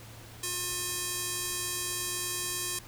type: tone with band-pass filter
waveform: square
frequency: 357.3 Hz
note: F4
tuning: 40 cents sharp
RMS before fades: -34 dBFS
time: 0.43-2.79 s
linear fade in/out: 5 ms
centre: 9300 Hz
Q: 0.99
effects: added 112 Hz sine -49 dBFS peak until 2.87 s + pink hiss -50 dBFS RMS until 2.87 s